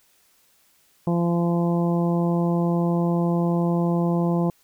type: harmonic tone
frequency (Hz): 171.5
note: F3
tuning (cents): -31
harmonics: 1 / 2 / 3 / 4 / 5 / 6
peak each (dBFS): -20 / -26 / -30 / -32 / -34 / -36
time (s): 1.07-4.5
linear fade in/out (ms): 2
effects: white hiss -61 dBFS RMS until 4.63 s